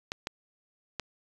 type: clicks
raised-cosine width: 0.2 ms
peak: -15 dBFS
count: 3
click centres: 0.119 / 0.271 / 0.997 s
effects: resampled to 24000 Hz + 7-bit